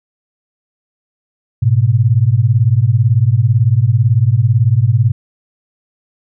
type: beating tone pair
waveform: sine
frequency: 106.4 / 124.4 Hz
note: G#2 / B2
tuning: +42 / +13 cents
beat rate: 18 Hz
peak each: -11 dBFS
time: 1.62-5.12 s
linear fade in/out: 10 ms
effects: none